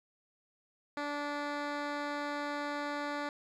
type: tone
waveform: 10% pulse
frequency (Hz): 290.7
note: D4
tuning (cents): -18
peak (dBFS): -26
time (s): 0.97-3.29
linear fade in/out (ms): 2
effects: low-pass 4000 Hz 12 dB/octave + 11-bit